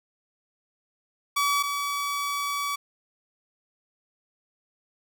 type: tone pair in turn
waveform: sawtooth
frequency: 1142 / 1142 Hz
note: D6 / D6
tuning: -49 / -49 cents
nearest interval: unison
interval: 0 cents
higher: neither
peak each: -18 / -23 dBFS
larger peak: first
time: 1.36-1.63 / 1.63-2.76 s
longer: second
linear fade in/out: 10 ms
effects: none